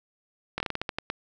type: slowing click train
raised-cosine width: 0.3 ms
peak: -13 dBFS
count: 10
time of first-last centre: 0.58-1.101 s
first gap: 22 ms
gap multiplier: 1.23
effects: none